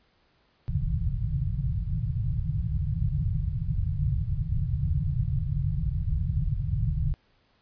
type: low-pass noise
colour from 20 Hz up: white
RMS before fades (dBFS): -27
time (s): 0.68-7.14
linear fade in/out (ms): 0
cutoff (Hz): 160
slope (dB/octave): 96
effects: pink hiss -66 dBFS RMS until 7.61 s + resampled to 11025 Hz